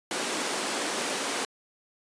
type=high-pass noise; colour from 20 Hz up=pink; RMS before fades=-30 dBFS; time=0.11-1.45 s; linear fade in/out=2 ms; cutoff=250 Hz; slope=24 dB/octave; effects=resampled to 22050 Hz